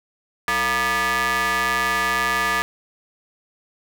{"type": "ring-modulated tone", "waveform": "sawtooth", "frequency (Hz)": 254, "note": "B3", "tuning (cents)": 49, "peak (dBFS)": -12, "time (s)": [0.48, 2.62], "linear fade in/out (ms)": 0, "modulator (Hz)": 1460, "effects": []}